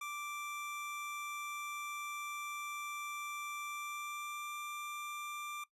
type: tone with pitch glide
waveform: 25% pulse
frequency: 1174.7 to 1184.2 Hz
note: D6 to D6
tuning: 0 to +14 cents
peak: -37 dBFS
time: 0.01-5.64 s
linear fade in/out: 5 ms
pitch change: +14 cents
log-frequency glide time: 3.66-4.54 s
effects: noise-tail reverb RT60 0.1 s tail -19 dB re dry + resampled to 32000 Hz